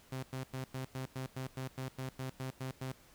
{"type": "tone bursts", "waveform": "sawtooth", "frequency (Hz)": 130.81, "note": "C3", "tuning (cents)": 0, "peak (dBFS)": -34, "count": 14, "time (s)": [0.12, 2.921], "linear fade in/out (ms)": 5, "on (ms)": 110, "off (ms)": 97, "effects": ["pink hiss -62 dBFS RMS until 3.14 s"]}